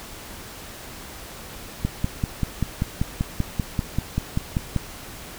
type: click train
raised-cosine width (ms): 5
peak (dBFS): -9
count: 16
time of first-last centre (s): 1.85-4.763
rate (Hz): 5.15
effects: pink hiss -39 dBFS RMS until 5.38 s